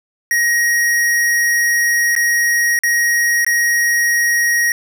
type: tone with dropouts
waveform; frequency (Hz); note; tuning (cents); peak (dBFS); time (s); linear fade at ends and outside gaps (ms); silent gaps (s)
square; 1887; A#6; +21; -13; 0.31-4.72; 1; 2.152-2.163 / 2.79-2.835 / 3.447-3.465
effects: none